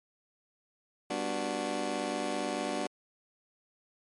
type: chord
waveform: 20% pulse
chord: G major seventh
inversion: none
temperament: just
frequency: 196 / 245 / 294 / 367.5 Hz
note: G3 / B3 / D4 / F#4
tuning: 0 / -14 / +2 / -12 cents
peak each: -35 / -33 / -31 / -33 dBFS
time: 1.1-2.87 s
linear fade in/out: 5 ms
effects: MP3 48 kbps